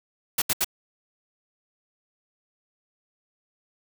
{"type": "noise bursts", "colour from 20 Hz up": "white", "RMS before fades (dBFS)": -23, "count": 3, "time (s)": [0.38, 0.645], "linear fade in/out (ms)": 5, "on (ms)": 39, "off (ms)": 74, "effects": []}